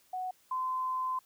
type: tone pair in turn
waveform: sine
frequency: 740 / 1029.1 Hz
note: F#5 / C6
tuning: 0 / -29 cents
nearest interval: tritone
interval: 571 cents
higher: second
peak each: -33 / -30 dBFS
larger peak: second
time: 0.13-0.31 / 0.51-1.19 s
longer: second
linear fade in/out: 5 ms
effects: white hiss -66 dBFS RMS until 1.25 s